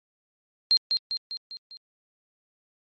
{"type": "tone with echo", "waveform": "sine", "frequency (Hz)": 4186, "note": "C8", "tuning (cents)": 0, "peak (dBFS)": -16, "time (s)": [0.71, 0.77], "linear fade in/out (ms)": 0, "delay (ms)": 200, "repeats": 5, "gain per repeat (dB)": -5, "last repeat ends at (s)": 1.77, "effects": ["MP3 32 kbps"]}